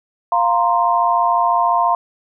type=chord; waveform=sine; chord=F suspended fourth; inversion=none; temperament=equal; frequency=698.5 / 932.3 / 1046.5 Hz; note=F5 / Bb5 / C6; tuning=0 / 0 / 0 cents; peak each=-17 dBFS; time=0.32-1.95 s; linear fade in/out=2 ms; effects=none